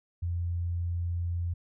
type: tone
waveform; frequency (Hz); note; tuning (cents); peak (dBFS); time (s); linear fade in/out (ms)
sine; 86.4; F2; -18; -28; 0.22-1.54; 10
effects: none